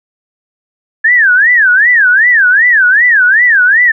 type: tone with vibrato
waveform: sine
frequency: 1700 Hz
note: G#6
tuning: 40 cents sharp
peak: -4 dBFS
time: 1.04-3.92 s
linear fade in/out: 10 ms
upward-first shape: sine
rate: 2.6 Hz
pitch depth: 270 cents each way
effects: none